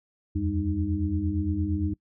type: tone cluster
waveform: sine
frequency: 80.5 / 89.2 / 200.4 / 307.3 Hz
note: E2 / F2 / G3 / D#4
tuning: -41 / +37 / +38 / -21 cents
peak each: -31 / -28 / -33 / -29 dBFS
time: 0.35-1.94 s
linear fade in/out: 10 ms
effects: noise-tail reverb RT60 0.1 s tail -23 dB re dry